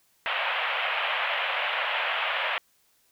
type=band-pass noise; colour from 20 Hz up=white; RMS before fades=-28 dBFS; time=0.26-2.58 s; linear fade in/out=0 ms; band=550 to 3100 Hz; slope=48 dB/octave; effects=white hiss -66 dBFS RMS until 3.11 s